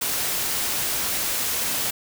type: noise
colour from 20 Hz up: white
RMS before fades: -25 dBFS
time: 0.01-1.91 s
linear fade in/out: 10 ms
effects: none